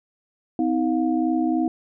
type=tone cluster; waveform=sine; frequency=255.7 / 319 / 711 Hz; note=C4 / D#4 / F5; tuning=-40 / +43 / +31 cents; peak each=-23 / -21 / -29 dBFS; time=0.59-1.68 s; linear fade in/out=2 ms; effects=none